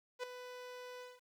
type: tone with ADSR envelope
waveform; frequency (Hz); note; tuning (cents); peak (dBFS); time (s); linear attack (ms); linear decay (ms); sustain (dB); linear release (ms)
sawtooth; 497.7; B4; +13; -32; 0.19-1.21; 44; 4; -11; 200
effects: low-pass 6000 Hz 12 dB/octave + 11-bit